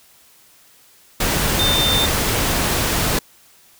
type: tone in noise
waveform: sine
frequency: 3601 Hz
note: A7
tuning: 39 cents sharp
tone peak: -17 dBFS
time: 1.59-2.06 s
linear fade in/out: 5 ms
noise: pink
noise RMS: -19 dBFS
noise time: 1.2-3.19 s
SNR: -1 dB
effects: white hiss -51 dBFS RMS until 3.79 s